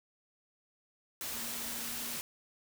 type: tone in noise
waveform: sine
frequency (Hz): 234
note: A#3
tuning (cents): +7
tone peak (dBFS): -50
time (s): 1.34-2.17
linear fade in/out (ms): 0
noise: white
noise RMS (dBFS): -39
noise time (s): 1.21-2.21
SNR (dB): -14
effects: none